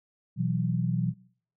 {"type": "chord", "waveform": "sine", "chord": "B suspended fourth", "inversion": "none", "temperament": "just", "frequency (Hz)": [123.47, 164.63, 185.21], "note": ["B2", "E3", "F#3"], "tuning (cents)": [0, -2, 2], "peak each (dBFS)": -29, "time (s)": [0.36, 1.14], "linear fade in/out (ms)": 50, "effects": ["noise-tail reverb RT60 0.5 s tail -19 dB re dry"]}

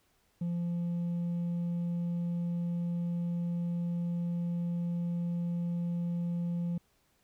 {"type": "tone with hard clipping", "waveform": "triangle", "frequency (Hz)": 172.4, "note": "F3", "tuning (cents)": -22, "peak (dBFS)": -29, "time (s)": [0.41, 6.78], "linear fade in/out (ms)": 5, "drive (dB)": 1, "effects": ["pink hiss -71 dBFS RMS until 7.23 s"]}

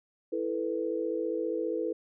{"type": "chord", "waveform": "sine", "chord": "E suspended fourth", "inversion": "none", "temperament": "just", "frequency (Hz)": [329.6, 439.5, 494.4], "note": ["E4", "A4", "B4"], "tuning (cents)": [0, -2, 2], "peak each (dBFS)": [-33, -33, -33], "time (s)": [0.32, 1.93], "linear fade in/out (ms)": 10, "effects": []}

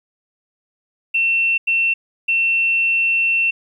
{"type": "tone bursts at uneven times", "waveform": "sine", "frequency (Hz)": 2700, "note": "E7", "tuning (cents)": 41, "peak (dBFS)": -14, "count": 3, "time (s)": [[1.14, 1.58], [1.67, 1.94], [2.28, 3.51]], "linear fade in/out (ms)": 10, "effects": ["9-bit"]}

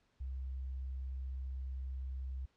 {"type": "tone", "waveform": "sine", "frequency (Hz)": 65.41, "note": "C2", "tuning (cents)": 0, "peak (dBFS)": -38, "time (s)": [0.2, 2.46], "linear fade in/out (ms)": 10, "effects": ["pink hiss -75 dBFS RMS until 2.56 s", "low-pass 5000 Hz 12 dB/octave"]}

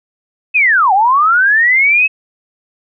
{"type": "linear two-way sweep", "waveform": "sine", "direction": "down then up", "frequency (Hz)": [2601, 738, 2601], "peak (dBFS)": -7, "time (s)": [0.54, 2.08], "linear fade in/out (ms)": 20, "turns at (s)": 0.93, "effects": []}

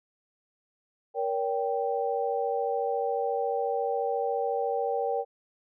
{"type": "chord", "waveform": "sine", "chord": "G diminished", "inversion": "first", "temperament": "just", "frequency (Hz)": [470.4, 564.5, 784], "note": ["Bb4", "Db5", "G5"], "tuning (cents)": [16, 31, 0], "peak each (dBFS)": [-29, -32, -30], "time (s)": [1.14, 5.25], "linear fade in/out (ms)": 50, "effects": []}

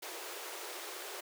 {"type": "high-pass noise", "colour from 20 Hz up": "pink", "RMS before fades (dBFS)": -44, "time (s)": [0.02, 1.21], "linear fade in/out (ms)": 10, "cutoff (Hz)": 330, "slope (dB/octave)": 96, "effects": []}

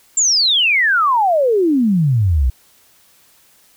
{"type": "exponential sweep", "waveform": "sine", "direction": "down", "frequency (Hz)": [7459, 58.9], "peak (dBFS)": -11, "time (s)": [0.17, 2.5], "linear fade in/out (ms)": 5, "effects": ["white hiss -52 dBFS RMS until 3.76 s"]}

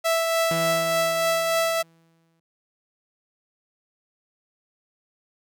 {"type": "tone with tremolo", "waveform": "sawtooth", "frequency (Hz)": 659.3, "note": "E5", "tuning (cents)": 0, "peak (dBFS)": -15, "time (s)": [0.04, 1.83], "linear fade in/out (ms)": 20, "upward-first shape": "triangle", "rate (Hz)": 3.4, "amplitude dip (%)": 35}
{"type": "tone with exponential decay", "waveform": "sawtooth", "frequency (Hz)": 164.81, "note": "E3", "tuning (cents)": 0, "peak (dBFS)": -22, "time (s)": [0.51, 2.4], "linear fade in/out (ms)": 2, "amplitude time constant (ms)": 410}
{"effects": []}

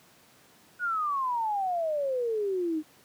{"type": "exponential sweep", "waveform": "sine", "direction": "down", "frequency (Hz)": [1480, 300.9], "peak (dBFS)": -26, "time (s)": [0.79, 2.83], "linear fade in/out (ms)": 50, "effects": ["pink hiss -58 dBFS RMS until 3.04 s", "high-pass 150 Hz 12 dB/octave"]}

